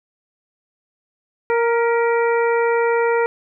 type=harmonic tone with a mistuned harmonic; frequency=466.2 Hz; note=A#4; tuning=in tune; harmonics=1 / 2 / 3 / 4 / 5; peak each=-16 / -22 / -26 / -28 / -30 dBFS; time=1.5-3.26 s; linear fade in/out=0 ms; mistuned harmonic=4; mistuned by=+43 cents; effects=none